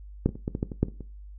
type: clicks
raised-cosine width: 3 ms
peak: -8 / -21 / -26 / -15 / -16 / -13 / -21 / -8 / -26 / -26 dBFS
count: 10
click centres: 0.26 / 0.291 / 0.355 / 0.479 / 0.551 / 0.629 / 0.718 / 0.83 / 0.884 / 1.007 s
effects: noise-tail reverb RT60 0.3 s tail -17 dB re dry + added 50 Hz sine -41 dBFS peak until 1.38 s